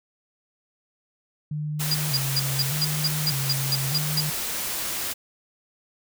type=tone with vibrato; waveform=sine; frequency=142.9 Hz; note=D3; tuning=47 cents flat; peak=-26 dBFS; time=1.51-4.3 s; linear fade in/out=5 ms; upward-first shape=square; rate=0.83 Hz; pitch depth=93 cents each way
type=noise; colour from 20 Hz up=white; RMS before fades=-29 dBFS; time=1.79-5.14 s; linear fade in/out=20 ms
type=tone bursts; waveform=sine; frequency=4846 Hz; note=D#8; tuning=47 cents flat; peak=-20 dBFS; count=11; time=1.91-4.206 s; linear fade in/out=5 ms; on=36 ms; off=190 ms
effects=none